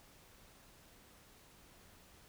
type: silence
effects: pink hiss -62 dBFS RMS until 2.28 s